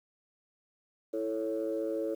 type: chord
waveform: sine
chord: A major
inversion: second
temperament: equal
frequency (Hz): 329.6 / 440 / 554.4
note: E4 / A4 / C#5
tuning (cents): 0 / 0 / 0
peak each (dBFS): -34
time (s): 1.13-2.15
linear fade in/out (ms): 10
effects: tanh soft clip ceiling -23 dBFS + 10-bit